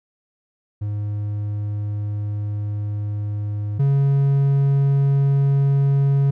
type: tone pair in turn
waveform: triangle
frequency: 103.83 / 138.8 Hz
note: G#2 / C#3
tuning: 0 / +3 cents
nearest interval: perfect fourth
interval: 503 cents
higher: second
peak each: -20 / -12 dBFS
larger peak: second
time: 0.81-3.79 / 3.79-6.31 s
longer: first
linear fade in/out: 10 ms
effects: none